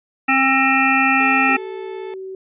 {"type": "harmonic tone", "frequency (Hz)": 266.5, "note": "C4", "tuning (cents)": 32, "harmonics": [1, 3, 5, 7, 9, 10], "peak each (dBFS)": [-20, -20, -20, -20, -20, -20], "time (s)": [0.28, 1.57], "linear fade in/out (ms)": 10}
{"type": "tone with pitch glide", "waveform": "30% pulse", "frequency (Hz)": [429.2, 438], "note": ["A4", "A4"], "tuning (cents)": [-43, -8], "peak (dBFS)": -29, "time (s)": [1.2, 2.14], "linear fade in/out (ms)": 2, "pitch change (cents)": 35, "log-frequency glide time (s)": [1.37, 1.63]}
{"type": "tone", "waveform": "sine", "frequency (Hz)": 380.2, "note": "F#4", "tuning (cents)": 47, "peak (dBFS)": -28, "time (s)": [1.49, 2.35], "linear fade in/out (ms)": 2}
{"effects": ["resampled to 8000 Hz"]}